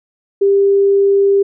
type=tone; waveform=sine; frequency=396.9 Hz; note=G4; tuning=22 cents sharp; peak=-8 dBFS; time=0.41-1.43 s; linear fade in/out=10 ms; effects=none